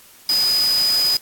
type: tone in noise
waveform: sine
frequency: 4978 Hz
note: D#8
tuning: in tune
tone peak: -15 dBFS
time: 0.29-1.17 s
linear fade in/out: 2 ms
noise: white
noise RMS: -27 dBFS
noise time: 0.29-1.17 s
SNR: +9 dB
effects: white hiss -47 dBFS RMS until 1.21 s + AAC 64 kbps